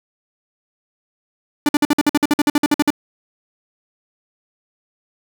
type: tone bursts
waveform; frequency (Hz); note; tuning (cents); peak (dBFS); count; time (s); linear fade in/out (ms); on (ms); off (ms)
45% pulse; 293.7; D4; 0; -11; 16; 1.66-2.904; 2; 29; 52
effects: none